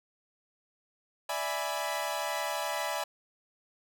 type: chord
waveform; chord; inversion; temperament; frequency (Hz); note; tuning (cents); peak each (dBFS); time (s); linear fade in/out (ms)
sawtooth; E dominant seventh; third; equal; 587.3 / 659.3 / 830.6 / 987.8; D5 / E5 / G#5 / B5; 0 / 0 / 0 / 0; -33; 1.29-3.04; 5
effects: none